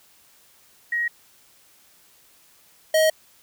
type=tone pair in turn; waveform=sine / square; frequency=1891 / 631 Hz; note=A#6 / D#5; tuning=+24 / +24 cents; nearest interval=octave + perfect fifth; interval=1900 cents; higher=first; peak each=-21 / -16 dBFS; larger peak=second; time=0.92-1.08 / 2.94-3.1 s; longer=neither; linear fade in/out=5 ms; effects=white hiss -56 dBFS RMS until 3.42 s